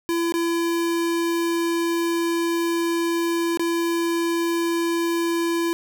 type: tone with dropouts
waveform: square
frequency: 337.3 Hz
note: E4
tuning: 40 cents sharp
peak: -21 dBFS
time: 0.09-5.73 s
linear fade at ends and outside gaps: 0 ms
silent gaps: 0.322-0.34 / 3.573-3.595 s
effects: none